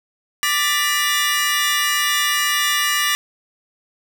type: tone cluster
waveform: sawtooth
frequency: 1180 / 1769 / 1976 / 2874 Hz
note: D6 / A6 / B6 / F7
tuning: +8 / +9 / 0 / +49 cents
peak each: -19 dBFS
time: 0.43-3.15 s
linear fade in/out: 0 ms
effects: none